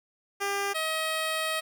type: tone pair in turn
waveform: 10% pulse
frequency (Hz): 400 / 635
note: G4 / D#5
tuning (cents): +35 / +35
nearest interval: minor sixth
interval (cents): 800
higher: second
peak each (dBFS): -19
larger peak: neither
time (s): 0.4-0.74 / 0.74-1.61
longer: second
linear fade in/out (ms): 20
effects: none